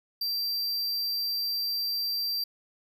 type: tone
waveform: square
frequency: 4704 Hz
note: D8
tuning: 2 cents sharp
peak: -28 dBFS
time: 0.21-2.44 s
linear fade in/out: 5 ms
effects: none